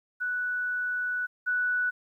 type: tone pair in turn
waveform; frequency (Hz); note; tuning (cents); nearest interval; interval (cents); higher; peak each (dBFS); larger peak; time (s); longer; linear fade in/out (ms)
sine; 1480 / 1480; F#6 / F#6; 0 / 0; unison; 0; neither; -27 / -24; second; 0.2-1.27 / 1.46-1.91; first; 20
effects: 11-bit